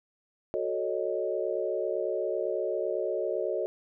sine chord, D# half-diminished seventh, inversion first, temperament equal, 370 / 440 / 554.4 / 622.3 Hz, F#4 / A4 / C#5 / D#5, 0 / 0 / 0 / 0 cents, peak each -33 dBFS, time 0.54-3.66 s, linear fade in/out 0 ms, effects none

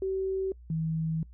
sine tone pair in turn, 382.3 / 160.74 Hz, G4 / E3, -43 / -43 cents, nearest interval octave + minor third, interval 1500 cents, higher first, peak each -27 dBFS, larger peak neither, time 0.02-0.52 / 0.7-1.23 s, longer second, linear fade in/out 2 ms, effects noise-tail reverb RT60 0.1 s tail -24 dB re dry + added 60 Hz sine -47 dBFS peak until 1.33 s

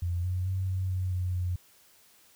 sine tone with pitch steps, 87.2 / 91.3 / 94.3 / 93.5 / 92.4 / 90.8 / 89.6 Hz, F2 / F#2 / F#2 / F#2 / F#2 / F#2 / F2, -2 / -23 / +33 / +19 / -2 / -32 / +45 cents, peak -27 dBFS, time 0.02-1.56 s, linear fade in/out 5 ms, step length 220 ms, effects white hiss -60 dBFS RMS until 2.35 s

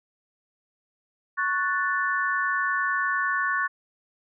sine chord, F# minor, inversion second, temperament equal, 1108.7 / 1480 / 1760 Hz, C#6 / F#6 / A6, 0 / 0 / 0 cents, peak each -27 dBFS, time 1.37-3.68 s, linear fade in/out 20 ms, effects none

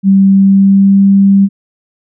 sine tone with pitch glide, 194.5 to 196.87 Hz, G3 to G3, -13 to +8 cents, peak -3 dBFS, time 0.03-1.49 s, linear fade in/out 50 ms, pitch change +21 cents, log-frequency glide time 0.26-1.01 s, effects none

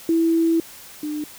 sine tone pair in turn, 329.6 / 300.9 Hz, E4 / D4, 0 / +42 cents, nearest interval major second, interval 158 cents, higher first, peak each -15 / -24 dBFS, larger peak first, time 0.09-0.6 / 1.03-1.24 s, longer first, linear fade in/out 2 ms, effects white hiss -42 dBFS RMS until 1.38 s

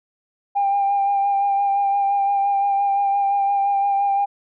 sine tone with vibrato, 798 Hz, G5, 31 cents sharp, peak -15 dBFS, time 0.55-4.26 s, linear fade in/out 20 ms, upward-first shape sine, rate 5.8 Hz, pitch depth 20 cents each way, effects tanh soft clip ceiling -12 dBFS

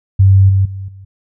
sine tone with level steps, 96.7 Hz, G2, 23 cents flat, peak -4 / -8 / -22 / -32 dBFS, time 0.19-1.05 s, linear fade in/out 10 ms, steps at 0.49 / 0.65 / 0.88 s, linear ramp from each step 5 ms, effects none

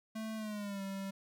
square tone with pitch glide, 220 to 194.87 Hz, A3 to G3, 0 to -10 cents, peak -39 dBFS, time 0.15-1.11 s, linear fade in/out 10 ms, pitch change -210 cents, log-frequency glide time 0.36-0.82 s, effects none

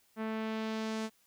sawtooth tone with low-pass filter sweep, 220 Hz, A3, in tune, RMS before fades -36 dBFS, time 0.16-1.1 s, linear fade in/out 50 ms, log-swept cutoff 1800 to 8200 Hz, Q 1, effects white hiss -69 dBFS RMS until 1.26 s

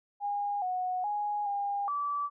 sine tone with pitch steps, 815 / 734 / 829 / 807 / 1156 Hz, G#5 / F#5 / G#5 / G#5 / D6, -33 / -14 / -3 / -50 / -28 cents, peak -29 dBFS, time 0.2-2.3 s, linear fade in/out 50 ms, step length 420 ms, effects none

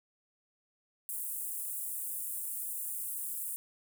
pink high-pass noise, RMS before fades -38 dBFS, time 1.09-3.56 s, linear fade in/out 0 ms, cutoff 8600 Hz, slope 48 dB/octave, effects none

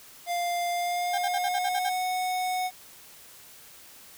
square tone with pitch glide, 698.5 to 736.2 Hz, F5 to F#5, 0 to -9 cents, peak -27 dBFS, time 0.26-2.71 s, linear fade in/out 50 ms, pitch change +91 cents, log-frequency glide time 0.71-1.92 s
35% pulse tone bursts, 795 Hz, G5, 24 cents sharp, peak -26 dBFS, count 8, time 1.13-1.897 s, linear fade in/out 10 ms, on 53 ms, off 49 ms
effects white hiss -50 dBFS RMS until 4.17 s

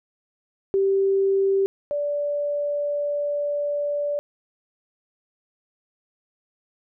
sine tone pair in turn, 390 / 581.3 Hz, G4 / D5, -9 / -18 cents, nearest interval perfect fifth, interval 691 cents, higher second, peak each -17 / -22 dBFS, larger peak first, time 0.74-1.66 / 1.91-4.19 s, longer second, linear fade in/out 0 ms, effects none

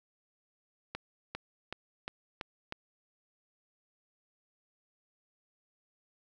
accelerating click train, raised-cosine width 0.3 ms, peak -21 dBFS, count 6, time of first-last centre 0.95-2.724 s, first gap 400 ms, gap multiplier 0.94, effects 10-bit

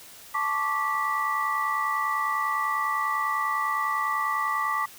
sine tone cluster, 876 / 1099 / 1169 / 1957 Hz, A5 / C#6 / D6 / B6, -8 / -15 / -8 / -16 cents, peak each -32 / -32 / -26 / -31 dBFS, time 0.34-4.86 s, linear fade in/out 10 ms, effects white hiss -47 dBFS RMS until 4.98 s

